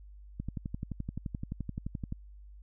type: click train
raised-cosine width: 5 ms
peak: -23 dBFS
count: 21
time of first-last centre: 0.4-2.124 s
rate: 11.6 Hz
effects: added 50 Hz sine -48 dBFS peak until 2.62 s